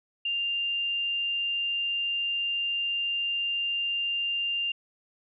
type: tone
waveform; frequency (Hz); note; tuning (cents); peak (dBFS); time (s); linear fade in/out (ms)
sine; 2794; F7; 0; -26; 0.25-4.72; 5
effects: none